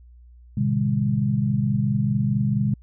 sine tone cluster, 109.1 / 128.6 / 153.1 / 202.5 Hz, A2 / C3 / D#3 / G#3, -14 / -30 / -28 / -43 cents, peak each -30 / -22 / -27 / -23 dBFS, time 0.57-2.74 s, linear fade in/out 5 ms, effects added 60 Hz sine -45 dBFS peak until 2.82 s

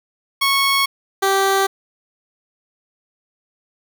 15% pulse tone pair in turn, 1102 / 389.6 Hz, C#6 / G4, -11 / -11 cents, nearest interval octave + tritone, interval 1800 cents, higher first, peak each -8 dBFS, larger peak neither, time 0.41-0.86 / 1.22-1.67 s, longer neither, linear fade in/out 10 ms, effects none

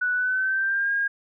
sine tone with pitch glide, 1480 to 1623.3 Hz, F#6 to G#6, 0 to -40 cents, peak -21 dBFS, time 0.01-1.08 s, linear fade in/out 10 ms, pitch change +160 cents, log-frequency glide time 0.14-0.92 s, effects none

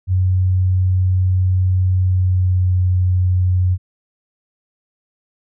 sine tone with pitch glide, 92.5 to 91.28 Hz, F#2 to F#2, 0 to -23 cents, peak -12 dBFS, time 0.07-3.78 s, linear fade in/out 50 ms, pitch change -23 cents, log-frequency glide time 1.96-2.78 s, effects none

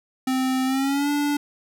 square tone with pitch glide, 260 to 290.2 Hz, C4 to D4, -11 to -21 cents, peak -21 dBFS, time 0.27-1.37 s, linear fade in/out 5 ms, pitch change +190 cents, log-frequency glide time 0.65-1.1 s, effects none

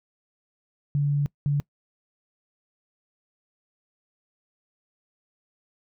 sine tone bursts at uneven times, 143.8 Hz, D3, 36 cents flat, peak -20 dBFS, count 2, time 0.95-1.26 / 1.46-1.6 s, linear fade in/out 0 ms, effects noise-tail reverb RT60 0.1 s tail -23 dB re dry

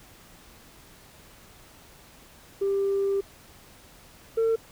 sine tone pair in turn, 394.8 / 452.1 Hz, G4 / A4, +12 / +47 cents, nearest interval major second, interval 235 cents, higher second, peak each -21 / -18 dBFS, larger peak second, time 2.61-3.21 / 4.37-4.56 s, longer first, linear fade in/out 10 ms, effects tanh soft clip ceiling -19 dBFS + pink hiss -52 dBFS RMS until 4.71 s

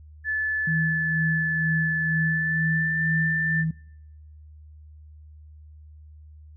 sine tone with pitch glide, 1735 to 1775.6 Hz, A6 to A6, -25 to +15 cents, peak -23 dBFS, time 0.24-3.65 s, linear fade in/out 50 ms, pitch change +40 cents, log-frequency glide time 2.09-3.01 s
sine tone with tremolo, 160 Hz, D#3, 49 cents sharp, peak -22 dBFS, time 0.67-3.71 s, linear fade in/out 5 ms, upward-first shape sine, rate 2.1 Hz, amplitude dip 55%
effects noise-tail reverb RT60 0.9 s tail -24 dB re dry + added 76 Hz sine -44 dBFS peak until 6.56 s

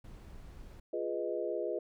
brown noise, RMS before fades -49 dBFS, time 0.04-0.8 s, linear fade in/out 5 ms
sine chord, F half-diminished seventh, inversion none, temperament equal, 349.2 / 415.3 / 493.9 / 622.3 Hz, F4 / Ab4 / Cb5 / Eb5, 0 / 0 / 0 / 0 cents, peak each -38 dBFS, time 0.93-1.79 s, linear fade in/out 5 ms
effects none

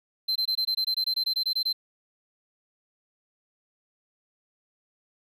triangle tone bursts, 4101 Hz, C8, 36 cents flat, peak -22 dBFS, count 15, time 0.28-1.729 s, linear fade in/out 10 ms, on 77 ms, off 21 ms, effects none

